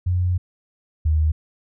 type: tone pair in turn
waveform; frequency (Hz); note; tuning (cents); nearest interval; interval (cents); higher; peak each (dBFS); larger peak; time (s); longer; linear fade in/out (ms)
sine; 90 / 77.65; F#2 / D#2; -47 / -3; minor third; 256; first; -17 / -15; second; 0.06-0.38 / 1.05-1.32; first; 10
effects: none